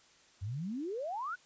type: exponential sweep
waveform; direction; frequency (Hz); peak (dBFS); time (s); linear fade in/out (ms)
sine; up; 89.5 to 1531; -35; 0.41-1.36; 20
effects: white hiss -63 dBFS RMS until 1.45 s + resampled to 16000 Hz